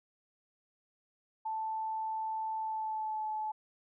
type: tone with pitch glide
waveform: sine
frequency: 880 to 862.9 Hz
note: A5 to A5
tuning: 0 to -34 cents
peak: -33 dBFS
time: 1.45-3.52 s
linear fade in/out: 10 ms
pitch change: -34 cents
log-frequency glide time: 2.57-3.27 s
effects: none

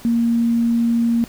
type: tone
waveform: sine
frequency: 233.1 Hz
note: A#3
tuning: in tune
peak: -14 dBFS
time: 0.05-1.24 s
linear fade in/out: 0 ms
effects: pink hiss -42 dBFS RMS until 1.28 s

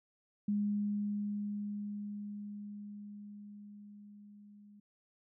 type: tone with level ramp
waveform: sine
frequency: 205.9 Hz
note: G#3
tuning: 15 cents flat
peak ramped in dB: -29 to -55 dBFS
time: 0.48-4.8 s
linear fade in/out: 5 ms
effects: none

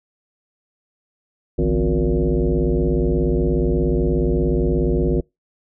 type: tone with frequency modulation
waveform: sine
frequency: 149.1 Hz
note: D3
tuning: 27 cents sharp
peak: -15 dBFS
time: 1.58-5.21 s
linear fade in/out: 10 ms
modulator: 105 Hz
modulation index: 3.1
effects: noise-tail reverb RT60 0.2 s tail -25 dB re dry

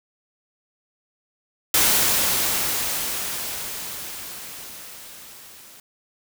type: noise with level ramp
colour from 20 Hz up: white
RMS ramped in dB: -17 to -46 dBFS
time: 1.74-5.8 s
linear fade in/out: 2 ms
effects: none

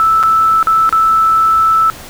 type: tone with dropouts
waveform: sine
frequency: 1316 Hz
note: E6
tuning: 3 cents flat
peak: -7 dBFS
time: 0-1.9 s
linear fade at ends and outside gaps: 0 ms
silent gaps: 0.229-0.235 / 0.628-0.671 / 0.892-0.926 s
effects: pink hiss -32 dBFS RMS until 2.09 s

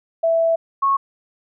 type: tone pair in turn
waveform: sine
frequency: 660 / 1097.9 Hz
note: E5 / C#6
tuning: +2 / -17 cents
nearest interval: major sixth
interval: 881 cents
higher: second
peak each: -14 dBFS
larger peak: neither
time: 0.23-0.56 / 0.82-0.97 s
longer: first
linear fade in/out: 10 ms
effects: none

